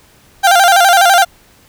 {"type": "tone with vibrato", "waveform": "30% pulse", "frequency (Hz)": 740, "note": "F#5", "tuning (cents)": 0, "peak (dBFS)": -3, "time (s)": [0.43, 1.25], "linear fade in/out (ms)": 20, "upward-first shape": "square", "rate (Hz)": 12, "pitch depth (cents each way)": 100, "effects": ["pink hiss -47 dBFS RMS until 1.68 s"]}